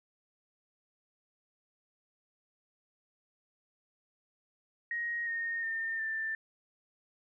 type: tone with pitch steps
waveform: sine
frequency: 1880 / 1845.6 / 1811.8 / 1778.6 Hz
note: A#6 / A#6 / A#6 / A6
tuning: +14 / -18 / -50 / +18 cents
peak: -32 dBFS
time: 4.91-6.35 s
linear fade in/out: 2 ms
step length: 360 ms
effects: none